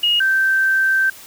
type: tone pair in turn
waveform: sine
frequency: 2871 / 1558.2 Hz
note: F7 / G6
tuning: +47 / -11 cents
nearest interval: major seventh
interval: 1058 cents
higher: first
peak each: -13 dBFS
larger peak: neither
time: 0.03-0.2 / 0.2-1.1 s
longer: second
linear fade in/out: 5 ms
effects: white hiss -40 dBFS RMS until 1.26 s